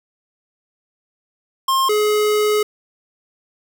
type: tone pair in turn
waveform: square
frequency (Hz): 1064 / 422.2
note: C6 / G#4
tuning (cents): +29 / +29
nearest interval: octave + major third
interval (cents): 1600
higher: first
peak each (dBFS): -15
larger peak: neither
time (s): 1.68-1.89 / 1.89-2.63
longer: second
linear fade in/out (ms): 5
effects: none